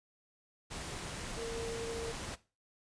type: tone in noise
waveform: sine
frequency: 459.5 Hz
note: A#4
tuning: 25 cents flat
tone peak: -37 dBFS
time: 1.37-2.13 s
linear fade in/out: 20 ms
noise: pink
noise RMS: -42 dBFS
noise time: 0.7-2.36 s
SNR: +2 dB
effects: noise-tail reverb RT60 0.3 s tail -17 dB re dry + resampled to 22050 Hz